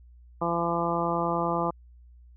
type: harmonic tone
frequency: 170 Hz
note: F3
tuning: 46 cents flat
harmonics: 1 / 2 / 3 / 4 / 5 / 6 / 7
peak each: -32 / -32 / -32 / -32 / -32 / -32 / -32 dBFS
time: 0.41-1.71 s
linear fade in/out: 10 ms
effects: added 60 Hz sine -49 dBFS peak until 2.36 s